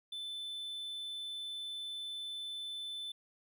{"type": "tone", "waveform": "triangle", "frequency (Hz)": 3520, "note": "A7", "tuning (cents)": 0, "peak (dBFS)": -38, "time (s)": [0.12, 3.12], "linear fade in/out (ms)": 5, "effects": []}